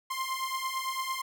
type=beating tone pair; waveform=sawtooth; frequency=1046.5 / 1055.4 Hz; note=C6 / C6; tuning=0 / +15 cents; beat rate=8.9 Hz; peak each=-31 / -30 dBFS; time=0.1-1.22 s; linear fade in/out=10 ms; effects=none